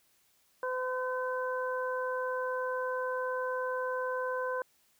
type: harmonic tone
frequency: 509 Hz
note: C5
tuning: 48 cents flat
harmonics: 1 / 2 / 3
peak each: -33 / -36 / -38 dBFS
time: 0.63-4.62 s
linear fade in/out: 2 ms
effects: white hiss -69 dBFS RMS until 4.99 s